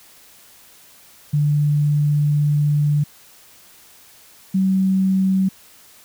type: tone pair in turn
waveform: sine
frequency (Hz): 147.3 / 190.21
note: D3 / F#3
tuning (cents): +6 / +48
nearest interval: major third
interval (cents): 442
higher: second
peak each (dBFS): -14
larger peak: neither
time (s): 1.33-3.04 / 4.54-5.49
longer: first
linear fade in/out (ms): 10
effects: white hiss -48 dBFS RMS until 6.04 s